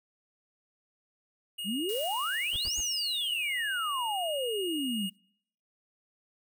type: tone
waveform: square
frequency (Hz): 2862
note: F7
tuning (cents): +42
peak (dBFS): -35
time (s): 1.58-5.1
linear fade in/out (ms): 10
type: exponential two-way sweep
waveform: sine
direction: up then down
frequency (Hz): 180 to 6750 to 180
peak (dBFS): -30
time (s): 1.64-5.1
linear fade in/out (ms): 50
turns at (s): 2.78
type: noise with exponential decay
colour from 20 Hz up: blue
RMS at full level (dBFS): -41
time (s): 1.89-5.16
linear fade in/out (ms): 0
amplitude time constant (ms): 710
type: noise bursts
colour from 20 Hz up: brown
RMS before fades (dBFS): -40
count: 3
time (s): 2.53-2.803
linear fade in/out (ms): 0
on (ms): 31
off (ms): 90
effects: noise-tail reverb RT60 0.7 s tail -26 dB re dry